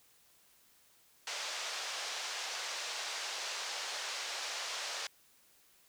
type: band-pass noise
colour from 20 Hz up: white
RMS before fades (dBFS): -40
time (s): 1.27-5.07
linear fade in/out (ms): 2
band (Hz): 510 to 6200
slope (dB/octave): 24
effects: white hiss -66 dBFS RMS until 5.88 s